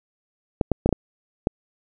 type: clicks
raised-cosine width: 2 ms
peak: -5 dBFS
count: 6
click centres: 0.612 / 0.717 / 0.86 / 0.891 / 0.927 / 1.471 s
effects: none